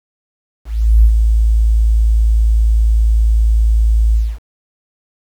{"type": "tone with ADSR envelope", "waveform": "sine", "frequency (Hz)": 55, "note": "A1", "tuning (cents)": 0, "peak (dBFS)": -3, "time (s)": [0.65, 4.39], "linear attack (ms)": 390, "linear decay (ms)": 64, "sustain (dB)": -5, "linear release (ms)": 240, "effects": ["7-bit"]}